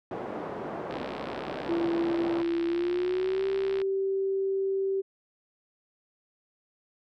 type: band-pass noise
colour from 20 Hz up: pink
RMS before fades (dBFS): -36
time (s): 0.11-2.42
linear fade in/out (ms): 2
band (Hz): 290 to 820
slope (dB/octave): 12
type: click train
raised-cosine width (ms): 0.3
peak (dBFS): -23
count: 194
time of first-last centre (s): 0.91-3.817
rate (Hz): 66.4
type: tone with pitch glide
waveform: sine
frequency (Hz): 337.7 to 387.9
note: E4 to G4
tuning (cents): +42 to -18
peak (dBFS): -25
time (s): 1.68-5.02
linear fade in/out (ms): 20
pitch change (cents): +240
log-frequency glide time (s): 2.67-3.47
effects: none